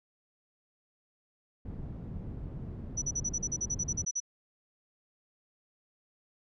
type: low-pass noise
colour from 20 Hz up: white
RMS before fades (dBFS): -40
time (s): 1.65-4.05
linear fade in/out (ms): 5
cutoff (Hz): 150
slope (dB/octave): 12
type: tone bursts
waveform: sine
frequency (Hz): 5920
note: F#8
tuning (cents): 0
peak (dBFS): -29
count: 14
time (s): 2.97-4.203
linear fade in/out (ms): 10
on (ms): 50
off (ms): 41
effects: none